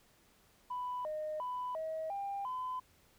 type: tone with pitch steps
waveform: sine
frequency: 993 / 615 / 996 / 637 / 797 / 1015 Hz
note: B5 / D#5 / B5 / D#5 / G5 / B5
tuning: +9 / -20 / +14 / +41 / +28 / +47 cents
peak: -35 dBFS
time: 0.7-2.8 s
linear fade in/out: 10 ms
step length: 350 ms
effects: tanh soft clip ceiling -32 dBFS + pink hiss -67 dBFS RMS until 3.18 s